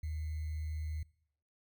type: tone with sample-and-hold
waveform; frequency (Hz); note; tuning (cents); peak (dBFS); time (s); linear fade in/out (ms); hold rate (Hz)
sine; 77.5; D#2; -6; -35; 0.03-1.03; 5; 2100
effects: noise-tail reverb RT60 0.7 s tail -23 dB re dry